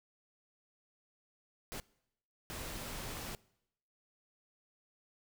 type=noise bursts at uneven times; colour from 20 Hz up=pink; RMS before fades=-43 dBFS; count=2; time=1.72-1.8 / 2.5-3.35 s; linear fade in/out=0 ms; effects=noise-tail reverb RT60 0.8 s tail -23 dB re dry